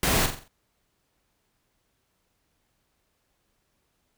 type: noise with echo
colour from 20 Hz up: pink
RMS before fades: -23 dBFS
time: 0.03-0.26 s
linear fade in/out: 2 ms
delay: 44 ms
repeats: 5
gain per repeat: -7 dB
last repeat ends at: 0.48 s
effects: pink hiss -73 dBFS RMS until 4.17 s